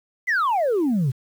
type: exponential sweep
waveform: sine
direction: down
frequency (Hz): 2093 to 120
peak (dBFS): -16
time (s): 0.27-1.12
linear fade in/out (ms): 20
effects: tanh soft clip ceiling -16 dBFS + 8-bit